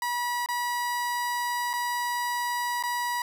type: tone with dropouts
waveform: 30% pulse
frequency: 969 Hz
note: B5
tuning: 33 cents flat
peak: -24 dBFS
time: 0.02-3.22 s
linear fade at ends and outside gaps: 2 ms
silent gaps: 0.461-0.487 / 1.732-1.736 / 2.827-2.836 s
effects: none